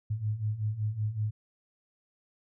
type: beating tone pair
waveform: sine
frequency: 103.83 / 109.13 Hz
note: G#2 / A2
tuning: 0 / -14 cents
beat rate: 5.3 Hz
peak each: -34 / -30 dBFS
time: 0.1-1.31 s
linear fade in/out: 10 ms
effects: none